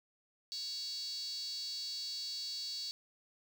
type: tone with high-pass filter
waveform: 5% pulse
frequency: 560 Hz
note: C#5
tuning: 18 cents sharp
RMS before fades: -41 dBFS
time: 0.52-2.91 s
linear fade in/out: 0 ms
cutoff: 4400 Hz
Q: 9.5
effects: none